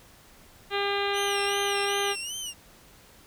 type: harmonic tone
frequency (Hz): 401.4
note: G4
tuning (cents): +41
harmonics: 1 / 2 / 3 / 4 / 5 / 6 / 7 / 8 / 9 / 10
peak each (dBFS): -29 / -32 / -34 / -35 / -36 / -37 / -37 / -38 / -39 / -39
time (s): 0.7-2.16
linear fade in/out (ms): 50
type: tone with vibrato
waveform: 20% pulse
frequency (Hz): 2909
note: F#7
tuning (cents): -30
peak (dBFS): -27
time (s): 1.13-2.54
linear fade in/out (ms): 50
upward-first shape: sine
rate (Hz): 2.6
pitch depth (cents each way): 120
effects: pink hiss -54 dBFS RMS until 3.26 s